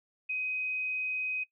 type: tone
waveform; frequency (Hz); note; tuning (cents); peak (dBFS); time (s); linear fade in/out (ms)
sine; 2516; D#7; +19; -30; 0.29-1.44; 10
effects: noise-tail reverb RT60 0.1 s tail -20 dB re dry